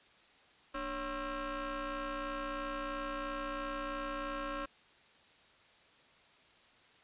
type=ring-modulated tone; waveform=20% pulse; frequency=262.5 Hz; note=C4; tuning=6 cents sharp; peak=-29 dBFS; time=0.74-4.66 s; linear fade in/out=10 ms; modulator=819 Hz; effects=white hiss -63 dBFS RMS until 7.03 s + resampled to 8000 Hz